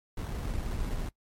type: noise with sample-and-hold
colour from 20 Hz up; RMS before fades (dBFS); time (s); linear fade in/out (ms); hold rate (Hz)
brown; -33; 0.17-1.09; 5; 2450
effects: noise-tail reverb RT60 0.1 s tail -20 dB re dry + MP3 64 kbps